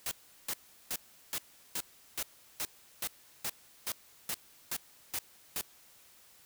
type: noise bursts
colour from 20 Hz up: white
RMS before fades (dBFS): -35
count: 14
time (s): 0.06-5.612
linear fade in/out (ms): 2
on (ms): 53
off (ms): 370
effects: white hiss -60 dBFS RMS until 6.45 s